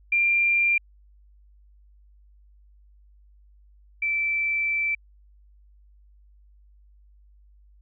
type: tone pair in turn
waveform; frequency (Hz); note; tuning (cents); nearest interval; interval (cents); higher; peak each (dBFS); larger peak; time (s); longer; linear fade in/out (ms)
sine; 2382 / 2329; D7 / D7; +24 / -15; unison; 39; first; -18 / -22; first; 0.12-0.78 / 4.02-4.95; second; 5
effects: added 50 Hz sine -52 dBFS peak until 7.81 s